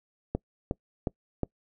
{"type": "click train", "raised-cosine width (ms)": 2, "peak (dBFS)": -14, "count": 4, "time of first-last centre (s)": [0.35, 1.433], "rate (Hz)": 2.77, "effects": ["noise-tail reverb RT60 0.1 s tail -25 dB re dry"]}